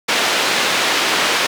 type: band-pass noise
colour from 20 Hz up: white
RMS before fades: -17 dBFS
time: 0.08-1.47 s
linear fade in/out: 10 ms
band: 260 to 3600 Hz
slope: 12 dB/octave
effects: none